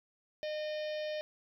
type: harmonic tone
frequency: 610 Hz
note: D#5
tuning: 34 cents flat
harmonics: 1 / 3 / 4 / 5 / 6 / 7 / 8 / 9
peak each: -35 / -48 / -50 / -50 / -52 / -56 / -56 / -56 dBFS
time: 0.43-1.21 s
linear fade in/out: 0 ms
effects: 12-bit